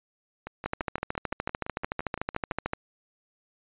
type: two click trains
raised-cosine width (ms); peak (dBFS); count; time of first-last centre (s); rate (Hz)
0.5; -13 / -21; 29 / 13; 0.66-2.734 / 0.47-2.518; 13.5 / 5.86
effects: resampled to 8000 Hz